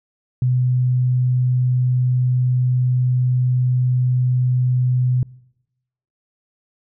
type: tone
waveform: sine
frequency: 125.9 Hz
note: B2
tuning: 34 cents sharp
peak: -14 dBFS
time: 0.42-5.23 s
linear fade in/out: 2 ms
effects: noise-tail reverb RT60 0.9 s tail -24 dB re dry